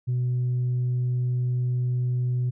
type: tone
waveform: sine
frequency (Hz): 124.4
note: B2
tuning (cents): +13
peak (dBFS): -20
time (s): 0.07-2.51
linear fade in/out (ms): 20
effects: tanh soft clip ceiling -20 dBFS